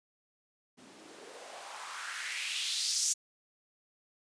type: noise with band-pass filter sweep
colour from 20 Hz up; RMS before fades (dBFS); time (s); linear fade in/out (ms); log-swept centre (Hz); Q
blue; -37; 0.77-3.14; 20; 210 to 6800; 2.7
effects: resampled to 22050 Hz